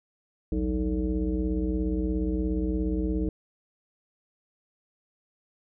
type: tone with frequency modulation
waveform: sine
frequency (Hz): 185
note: F#3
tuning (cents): 0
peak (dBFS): -24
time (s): 0.52-3.29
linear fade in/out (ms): 2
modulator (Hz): 129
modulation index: 1.7
effects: none